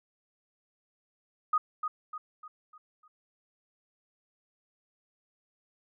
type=tone with echo; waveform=sine; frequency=1244.5 Hz; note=D#6; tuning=in tune; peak=-22 dBFS; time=1.53-1.58 s; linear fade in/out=5 ms; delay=300 ms; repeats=5; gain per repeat=-7 dB; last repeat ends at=3.08 s; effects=none